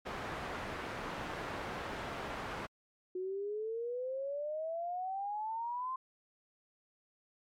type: low-pass noise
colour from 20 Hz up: white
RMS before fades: -41 dBFS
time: 0.05-2.67 s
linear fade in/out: 20 ms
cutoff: 1400 Hz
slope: 12 dB/octave
type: exponential sweep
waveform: sine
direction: up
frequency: 363 to 1054 Hz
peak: -35 dBFS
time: 3.15-5.96 s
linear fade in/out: 5 ms
effects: MP3 96 kbps